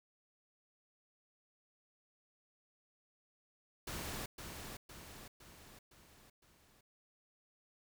pink noise with echo, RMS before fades -43 dBFS, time 3.87-4.26 s, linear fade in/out 5 ms, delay 510 ms, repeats 5, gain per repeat -5 dB, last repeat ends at 6.81 s, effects none

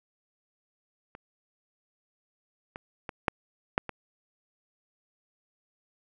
clicks, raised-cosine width 0.5 ms, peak -28 / -23 / -20 / -8 / -8 / -20 dBFS, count 6, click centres 1.151 / 2.759 / 3.092 / 3.282 / 3.779 / 3.893 s, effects none

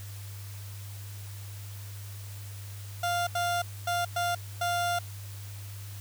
30% pulse tone bursts at uneven times, 698.5 Hz, F5, in tune, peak -24 dBFS, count 5, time 3.03-3.27 / 3.35-3.62 / 3.87-4.05 / 4.16-4.35 / 4.61-4.99 s, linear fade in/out 5 ms, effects added 100 Hz sine -39 dBFS peak until 6 s + white hiss -49 dBFS RMS until 6 s

